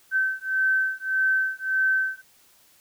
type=beating tone pair; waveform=sine; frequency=1540 / 1541.7 Hz; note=G6 / G6; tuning=-31 / -29 cents; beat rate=1.7 Hz; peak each=-24 / -24 dBFS; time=0.11-2.22 s; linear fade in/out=50 ms; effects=white hiss -58 dBFS RMS until 2.8 s